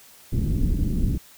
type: low-pass noise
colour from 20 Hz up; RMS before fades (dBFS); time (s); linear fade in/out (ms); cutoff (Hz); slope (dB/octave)
pink; -22; 0.32-1.18; 10; 270; 24
effects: white hiss -50 dBFS RMS until 1.37 s